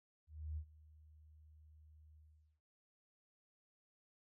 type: tone with ADSR envelope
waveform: sine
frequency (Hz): 77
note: D#2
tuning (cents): -17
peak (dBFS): -39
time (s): 0.27-2.61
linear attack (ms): 300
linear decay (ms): 77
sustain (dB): -21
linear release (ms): 440
effects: none